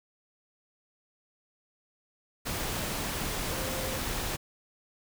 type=tone in noise; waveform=sine; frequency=523.3 Hz; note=C5; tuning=in tune; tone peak=-39 dBFS; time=3.5-3.99 s; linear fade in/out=20 ms; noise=pink; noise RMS=-33 dBFS; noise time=2.45-4.37 s; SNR=-9 dB; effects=none